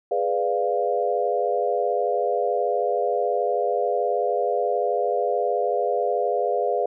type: chord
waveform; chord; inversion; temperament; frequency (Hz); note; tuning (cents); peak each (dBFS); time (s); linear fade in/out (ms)
sine; G# diminished seventh; none; equal; 415.3 / 493.9 / 587.3 / 698.5; G#4 / B4 / D5 / F5; 0 / 0 / 0 / 0; -26 / -25 / -27 / -25; 0.11-6.86; 5
effects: none